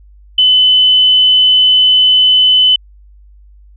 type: tone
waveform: sine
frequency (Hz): 3020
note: F#7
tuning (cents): +35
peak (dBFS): -5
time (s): 0.38-2.76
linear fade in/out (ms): 5
effects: added 50 Hz sine -38 dBFS peak until 3.76 s